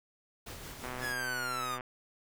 pink noise with tremolo, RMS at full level -44 dBFS, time 0.46-1.13 s, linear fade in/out 10 ms, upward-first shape sine, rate 5.7 Hz, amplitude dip 35%
click train, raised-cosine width 0.5 ms, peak -25 dBFS, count 123, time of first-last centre 0.84-1.808 s, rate 126 Hz
45% pulse linear sweep, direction down, 1723 to 1178 Hz, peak -34 dBFS, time 1-1.79 s, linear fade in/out 50 ms
effects none

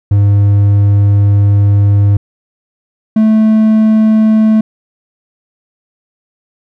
triangle tone pair in turn, 101.3 / 218.2 Hz, G#2 / A3, -43 / -14 cents, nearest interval octave + minor second, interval 1329 cents, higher second, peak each -3 dBFS, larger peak neither, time 0.11-2.17 / 3.16-4.61 s, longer first, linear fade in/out 5 ms, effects none

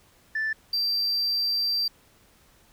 sine tone pair in turn, 1760 / 4699 Hz, A6 / D8, 0 / 0 cents, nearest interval octave + perfect fourth, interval 1700 cents, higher second, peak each -23 / -20 dBFS, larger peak second, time 0.35-0.53 / 0.73-1.88 s, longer second, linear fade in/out 5 ms, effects tanh soft clip ceiling -22 dBFS + pink hiss -59 dBFS RMS until 2.72 s

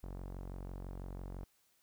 sawtooth tone with low-pass filter, 46.01 Hz, F#1, 9 cents flat, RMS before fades -45 dBFS, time 0.03-1.44 s, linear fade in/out 0 ms, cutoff 920 Hz, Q 0.88, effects white hiss -73 dBFS RMS until 1.82 s

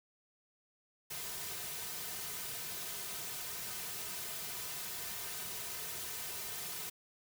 white noise with comb filter, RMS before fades -42 dBFS, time 1.1-6.9 s, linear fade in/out 10 ms, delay 3.6 ms, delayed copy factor -0.7, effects none

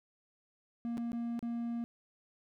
triangle tone with dropouts, 234.8 Hz, A#3, 13 cents sharp, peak -32 dBFS, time 0.85-1.84 s, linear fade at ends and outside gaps 0 ms, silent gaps 0.972-0.979 / 1.119-1.131 / 1.392-1.427 s, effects none

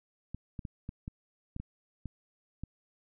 clicks, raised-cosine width 5 ms, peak -26 dBFS, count 9, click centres 0.346 / 0.592 / 0.652 / 0.891 / 1.079 / 1.564 / 1.6 / 2.057 / 2.636 s, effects none

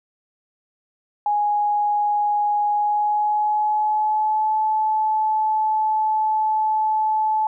sine tone with pitch glide, 830.6 to 865.9 Hz, G#5 to A5, 0 to -28 cents, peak -17 dBFS, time 1.26-7.47 s, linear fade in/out 2 ms, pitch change +72 cents, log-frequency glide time 2.72-4.57 s, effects none

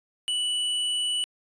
square tone, 2960 Hz, F#7, in tune, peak -25 dBFS, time 0.28-1.24 s, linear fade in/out 0 ms, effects resampled to 22050 Hz

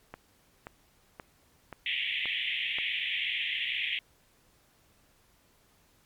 click train, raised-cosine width 0.5 ms, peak -25 dBFS, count 6, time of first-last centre 0.14-2.786 s, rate 1.89 Hz
white band-pass noise, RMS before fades -32 dBFS, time 1.86-3.99 s, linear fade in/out 2 ms, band 1900 to 3400 Hz, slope 96 dB/octave
effects pink hiss -65 dBFS RMS until 6.05 s + MP3 96 kbps

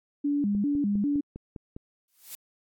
sine tone with vibrato, 242 Hz, B3, 35 cents flat, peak -23 dBFS, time 0.24-1.21 s, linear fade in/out 10 ms, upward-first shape square, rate 2.5 Hz, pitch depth 300 cents each way
click train, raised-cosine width 3 ms, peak -26 dBFS, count 7, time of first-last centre 0.55-1.765 s, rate 4.94 Hz
blue noise with exponential growth, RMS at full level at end -36 dBFS, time 2.08-2.35 s, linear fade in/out 1 ms, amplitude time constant 58 ms
effects AAC 64 kbps

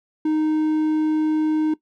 triangle tone, 310 Hz, D#4, 6 cents flat, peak -15 dBFS, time 0.25-1.74 s, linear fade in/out 5 ms, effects noise-tail reverb RT60 0.1 s tail -18 dB re dry

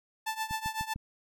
sawtooth tone with tremolo, 880 Hz, A5, in tune, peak -25 dBFS, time 0.26-0.94 s, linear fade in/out 10 ms, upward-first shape triangle, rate 7.9 Hz, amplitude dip 90%
click train, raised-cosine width 5 ms, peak -28 dBFS, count 4, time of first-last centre 0.51-0.96 s, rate 6.66 Hz
effects none

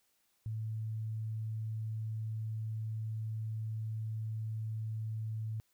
sine tone, 110 Hz, A2, in tune, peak -35 dBFS, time 0.46-5.6 s, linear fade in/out 0 ms, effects white hiss -75 dBFS RMS until 5.73 s

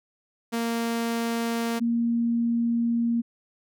sawtooth / sine tone pair in turn, 231.6 / 233.9 Hz, A#3 / A#3, -11 / +6 cents, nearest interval unison, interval 17 cents, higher second, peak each -21 dBFS, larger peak neither, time 0.52-1.8 / 1.8-3.22 s, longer second, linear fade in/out 20 ms, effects none

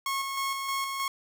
sawtooth tone with tremolo, 1091 Hz, C#6, 28 cents flat, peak -24 dBFS, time 0.06-1.08 s, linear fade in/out 2 ms, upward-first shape square, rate 3.2 Hz, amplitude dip 35%, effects 11-bit

